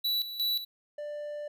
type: tone with tremolo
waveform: square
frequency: 3942 Hz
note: B7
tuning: 4 cents flat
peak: -27 dBFS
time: 0.04-0.65 s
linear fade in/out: 10 ms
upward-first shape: square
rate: 2.8 Hz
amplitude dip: 70%
type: tone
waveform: triangle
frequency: 591 Hz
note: D5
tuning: 11 cents sharp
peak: -33 dBFS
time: 0.98-1.48 s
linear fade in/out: 5 ms
effects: none

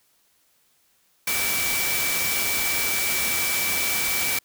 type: tone in noise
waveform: sine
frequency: 2310 Hz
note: D7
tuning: 29 cents flat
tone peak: -27 dBFS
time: 1.27-4.39 s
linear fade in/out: 5 ms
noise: white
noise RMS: -25 dBFS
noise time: 1.27-4.39 s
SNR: -5 dB
effects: white hiss -64 dBFS RMS until 4.44 s

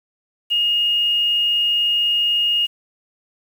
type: tone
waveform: sine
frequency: 2854 Hz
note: F7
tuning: 37 cents sharp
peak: -15 dBFS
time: 0.5-2.67 s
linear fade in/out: 20 ms
effects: 7-bit

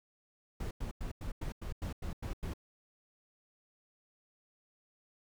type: noise bursts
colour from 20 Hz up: brown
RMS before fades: -38 dBFS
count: 10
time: 0.6-2.537 s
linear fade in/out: 5 ms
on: 110 ms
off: 93 ms
effects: none

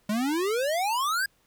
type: exponential sweep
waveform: square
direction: up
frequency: 202.3 to 1661.2 Hz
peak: -25 dBFS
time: 0.09-1.26 s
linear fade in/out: 5 ms
effects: pink hiss -66 dBFS RMS until 1.46 s

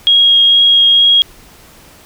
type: tone with vibrato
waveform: sine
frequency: 3276 Hz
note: G#7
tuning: 24 cents flat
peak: -5 dBFS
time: 0.07-1.22 s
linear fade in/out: 0 ms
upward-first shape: triangle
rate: 2.2 Hz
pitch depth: 9 cents each way
effects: pink hiss -41 dBFS RMS until 2.05 s

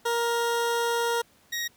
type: tone pair in turn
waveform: 20% pulse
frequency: 469.2 / 1884.9 Hz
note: A#4 / A#6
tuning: +11 / +19 cents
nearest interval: 2 octaves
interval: 2408 cents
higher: second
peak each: -19 / -23 dBFS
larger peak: first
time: 0.05-1.22 / 1.52-1.68 s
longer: first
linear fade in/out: 10 ms
effects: pink hiss -60 dBFS RMS until 1.76 s + high-pass 80 Hz 12 dB/octave

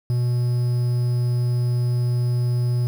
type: tone with quantisation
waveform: triangle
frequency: 122.1 Hz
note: B2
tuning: 19 cents flat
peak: -16 dBFS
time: 0.1-2.87 s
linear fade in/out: 0 ms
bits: 7
effects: none

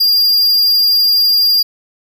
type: tone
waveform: square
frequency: 4804 Hz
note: D8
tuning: 38 cents sharp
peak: -9 dBFS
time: 0-1.63 s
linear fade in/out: 10 ms
effects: none

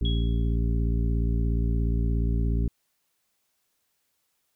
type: harmonic tone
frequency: 57 Hz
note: A#1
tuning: 38 cents flat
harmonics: 1 / 2 / 3 / 4 / 5 / 7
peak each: -23 / -29 / -33 / -35 / -37 / -40 dBFS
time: 0.01-2.68 s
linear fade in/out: 5 ms
type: tone with exponential decay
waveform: sine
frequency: 3322 Hz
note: G#7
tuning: in tune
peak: -29 dBFS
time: 0.05-0.56 s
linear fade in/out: 2 ms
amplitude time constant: 110 ms
effects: white hiss -74 dBFS RMS until 4.55 s

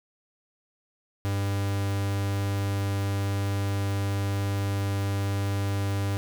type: tone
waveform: 45% pulse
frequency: 99.5 Hz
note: G2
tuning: 26 cents sharp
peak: -25 dBFS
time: 1.25-6.17 s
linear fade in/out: 0 ms
effects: none

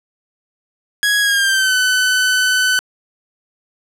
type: tone with pitch glide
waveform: sawtooth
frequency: 1663 to 1507.5 Hz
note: G#6 to F#6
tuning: +2 to +32 cents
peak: -9 dBFS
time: 1.03-2.79 s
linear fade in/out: 0 ms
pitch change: -170 cents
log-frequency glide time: 1.21-1.75 s
effects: low-pass 12000 Hz 12 dB/octave

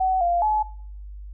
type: tone with pitch steps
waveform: sine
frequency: 752 / 695 / 855 Hz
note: F#5 / F5 / A5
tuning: +28 / -9 / -50 cents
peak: -18 dBFS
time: 0-0.63 s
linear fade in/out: 10 ms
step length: 210 ms
effects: noise-tail reverb RT60 0.5 s tail -18 dB re dry + added 50 Hz sine -35 dBFS peak until 1.33 s

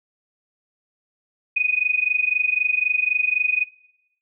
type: tone with amplitude modulation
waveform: sine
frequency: 2489 Hz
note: D#7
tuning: in tune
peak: -14 dBFS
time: 1.56-3.65 s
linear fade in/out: 10 ms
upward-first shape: sine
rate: 23.9 Hz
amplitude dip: 85%
effects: noise-tail reverb RT60 0.9 s tail -22 dB re dry

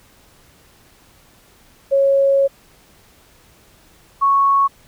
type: tone pair in turn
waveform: sine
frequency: 550 / 1106.7 Hz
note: C#5 / C#6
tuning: -14 / -3 cents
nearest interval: octave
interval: 1211 cents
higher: second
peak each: -11 dBFS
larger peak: neither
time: 1.91-2.48 / 4.21-4.68 s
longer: first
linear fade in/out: 20 ms
effects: pink hiss -51 dBFS RMS until 4.87 s

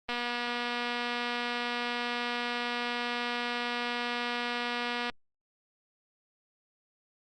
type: click train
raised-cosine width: 0.3 ms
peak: -17 dBFS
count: 1208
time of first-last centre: 0.09-5.098 s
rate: 241 Hz
effects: Opus 24 kbps

